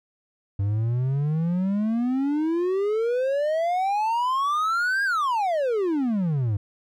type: exponential two-way sweep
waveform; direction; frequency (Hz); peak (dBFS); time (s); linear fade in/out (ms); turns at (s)
triangle; up then down; 97 to 1641 to 97; -19; 0.59-6.57; 5; 5.04
effects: none